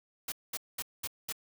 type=noise bursts; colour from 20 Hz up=white; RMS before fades=-36 dBFS; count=5; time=0.28-1.325 s; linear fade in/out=5 ms; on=41 ms; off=210 ms; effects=none